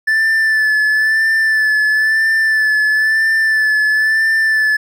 triangle tone with vibrato, 1751 Hz, A6, 9 cents flat, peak -9 dBFS, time 0.07-4.77 s, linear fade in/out 10 ms, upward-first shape sine, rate 1 Hz, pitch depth 30 cents each way, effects none

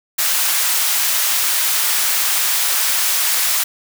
white high-pass noise, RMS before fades -17 dBFS, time 0.18-3.64 s, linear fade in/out 10 ms, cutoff 910 Hz, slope 12 dB/octave, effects none

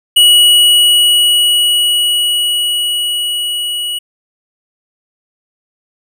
square tone with level ramp, 2925 Hz, F#7, 21 cents flat, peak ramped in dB -4 to -17 dBFS, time 0.16-3.99 s, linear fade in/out 10 ms, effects none

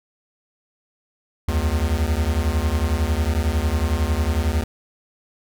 square beating tone pair, 71.1 / 82.1 Hz, C#2 / E2, +45 / -6 cents, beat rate 11 Hz, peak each -22 dBFS, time 1.48-4.64 s, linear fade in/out 5 ms, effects none

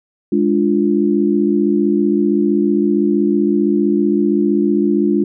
sine chord, D diminished, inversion second, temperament equal, 207.7 / 293.7 / 349.2 Hz, Ab3 / D4 / F4, 0 / 0 / 0 cents, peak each -16 dBFS, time 0.32-5.24 s, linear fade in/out 5 ms, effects none

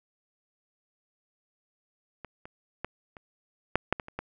clicks, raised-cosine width 0.5 ms, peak -25 / -28 / -17 / -30 / -7 / -8 / -19 / -27 / -18 dBFS, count 9, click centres 2.247 / 2.455 / 2.846 / 3.168 / 3.756 / 3.926 / 3.998 / 4.084 / 4.19 s, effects none

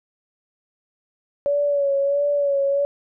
sine tone with vibrato, 566 Hz, C#5, 36 cents sharp, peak -17 dBFS, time 1.46-2.85 s, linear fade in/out 0 ms, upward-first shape sine, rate 1.5 Hz, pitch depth 38 cents each way, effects none

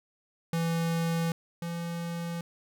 square tone pair in turn, 166.3 / 169.7 Hz, E3 / F3, +16 / -49 cents, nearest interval unison, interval 35 cents, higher second, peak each -27 / -33 dBFS, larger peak first, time 0.53-1.32 / 1.62-2.41 s, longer neither, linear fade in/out 2 ms, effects none

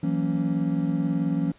triangle chord, F# dominant seventh, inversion third, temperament just, 166.5 / 185 / 231.2 / 277.5 Hz, E3 / F#3 / A#3 / C#4, +18 / 0 / -14 / +2 cents, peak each -24 / -27 / -29 / -25 dBFS, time 0.03-1.52 s, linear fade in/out 5 ms, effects pink hiss -57 dBFS RMS until 1.58 s + resampled to 8000 Hz

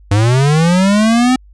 square linear sweep, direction up, 97.5 to 259.6 Hz, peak -9 dBFS, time 0.11-1.36 s, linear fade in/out 5 ms, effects added 50 Hz sine -39 dBFS peak until 1.53 s + resampled to 22050 Hz

